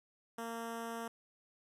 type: tone with notch filter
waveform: 10% pulse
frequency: 230.1 Hz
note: A#3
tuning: 22 cents flat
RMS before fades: -42 dBFS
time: 0.38-1.08 s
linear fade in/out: 5 ms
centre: 4200 Hz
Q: 1.3
effects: resampled to 32000 Hz